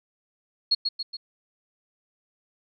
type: tone with echo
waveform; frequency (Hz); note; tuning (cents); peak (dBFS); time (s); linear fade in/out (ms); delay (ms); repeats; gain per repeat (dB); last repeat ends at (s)
sine; 4312; C#8; -49; -17; 0.71-0.75; 10; 140; 3; -5; 1.17
effects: none